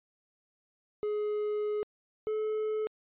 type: tone pair in turn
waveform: triangle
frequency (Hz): 420.2 / 431.3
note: G#4 / A4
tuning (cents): +20 / -35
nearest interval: unison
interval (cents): 45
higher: second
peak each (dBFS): -27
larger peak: neither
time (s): 1.03-1.83 / 2.27-2.87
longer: first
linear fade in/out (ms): 0
effects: resampled to 8000 Hz